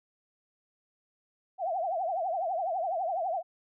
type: tone with vibrato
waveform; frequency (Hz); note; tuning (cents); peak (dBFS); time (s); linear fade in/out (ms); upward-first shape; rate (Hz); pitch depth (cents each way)
sine; 710; F5; +28; -28; 1.58-3.43; 50; triangle; 12; 210
effects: none